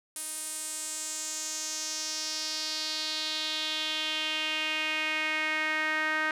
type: tone with band-pass filter sweep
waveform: sawtooth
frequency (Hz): 311.1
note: D#4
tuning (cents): 0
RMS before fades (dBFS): -32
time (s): 0.16-6.31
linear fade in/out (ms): 2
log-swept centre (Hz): 9800 to 1700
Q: 3.3
effects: none